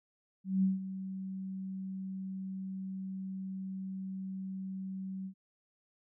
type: tone with ADSR envelope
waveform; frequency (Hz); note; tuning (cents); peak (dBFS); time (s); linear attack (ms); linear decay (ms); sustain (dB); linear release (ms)
sine; 190.4; F#3; +50; -24; 0.44-5.34; 190; 160; -13; 82
effects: none